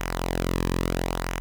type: tone with flanger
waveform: sawtooth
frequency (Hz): 43.83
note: F1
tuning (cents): +7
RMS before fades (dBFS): -27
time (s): 0-1.4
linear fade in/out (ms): 0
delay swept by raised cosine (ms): 0.23 to 1.43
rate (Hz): 0.74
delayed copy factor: -0.65
effects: 9-bit